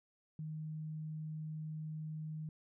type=tone; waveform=sine; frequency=155.56 Hz; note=D#3; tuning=in tune; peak=-40 dBFS; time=0.39-2.49 s; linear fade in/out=2 ms; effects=none